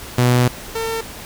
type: tone pair in turn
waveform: sawtooth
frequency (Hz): 123.47 / 451.8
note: B2 / A4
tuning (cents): 0 / +46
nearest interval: octave + minor seventh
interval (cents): 2246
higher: second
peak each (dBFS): -8 / -17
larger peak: first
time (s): 0.18-0.48 / 0.75-1.01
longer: first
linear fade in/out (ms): 5
effects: pink hiss -34 dBFS RMS until 1.25 s